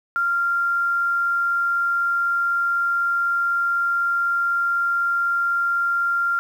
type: tone with quantisation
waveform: sine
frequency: 1388 Hz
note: F6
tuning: 11 cents flat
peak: -18 dBFS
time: 0.16-6.39 s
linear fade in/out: 0 ms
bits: 8
effects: none